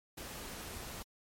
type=noise; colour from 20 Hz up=pink; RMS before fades=-45 dBFS; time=0.17-1.03 s; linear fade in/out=10 ms; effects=MP3 64 kbps